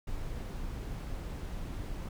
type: noise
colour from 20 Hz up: brown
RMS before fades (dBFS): -38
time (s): 0.07-2.09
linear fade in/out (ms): 5
effects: none